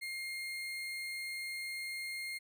35% pulse tone, 2126 Hz, C7, 27 cents sharp, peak -37 dBFS, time 0.01-2.39 s, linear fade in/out 20 ms, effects none

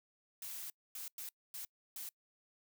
blue noise bursts at uneven times, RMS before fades -45 dBFS, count 5, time 0.42-0.7 / 0.95-1.08 / 1.18-1.29 / 1.54-1.65 / 1.96-2.09 s, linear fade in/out 2 ms, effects noise-tail reverb RT60 0.1 s tail -25 dB re dry

